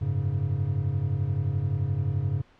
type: chord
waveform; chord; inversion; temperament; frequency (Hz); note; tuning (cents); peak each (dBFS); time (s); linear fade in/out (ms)
triangle; F# suspended second; none; just; 92.5 / 104.06 / 138.75; F#2 / G#2 / C#3; 0 / +4 / +2; -28 / -26 / -26; 0.01-2.42; 10
effects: pink hiss -58 dBFS RMS until 2.59 s + low-pass 3000 Hz 12 dB/octave